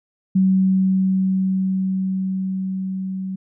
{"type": "tone with level ramp", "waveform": "sine", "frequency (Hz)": 189.3, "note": "F#3", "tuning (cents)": 40, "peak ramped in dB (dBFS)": [-12, -24], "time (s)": [0.35, 3.36], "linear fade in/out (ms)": 10, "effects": []}